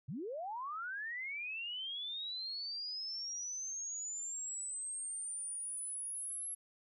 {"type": "linear sweep", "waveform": "sine", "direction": "up", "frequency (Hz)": [110, 11210], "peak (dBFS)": -39, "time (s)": [0.08, 6.55], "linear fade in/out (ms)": 10, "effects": []}